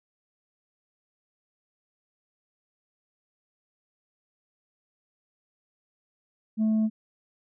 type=tone; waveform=sine; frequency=218.2 Hz; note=A3; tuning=14 cents flat; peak=-18 dBFS; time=6.57-6.9 s; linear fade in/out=50 ms; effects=tanh soft clip ceiling -20 dBFS